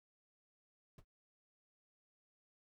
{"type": "noise with exponential decay", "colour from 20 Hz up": "brown", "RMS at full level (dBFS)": -45, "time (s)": [0.98, 1.05], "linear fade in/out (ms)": 5, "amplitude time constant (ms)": 15, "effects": []}